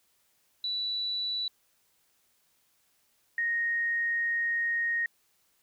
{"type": "tone pair in turn", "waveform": "sine", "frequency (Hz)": [3951, 1864.6], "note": ["B7", "A#6"], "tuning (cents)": [0, 0], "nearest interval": "octave + minor second", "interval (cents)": 1300, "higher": "first", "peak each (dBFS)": [-29, -26], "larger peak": "second", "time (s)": [[0.64, 1.48], [3.38, 5.06]], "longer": "second", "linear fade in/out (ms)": 2, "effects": ["white hiss -70 dBFS RMS until 5.62 s"]}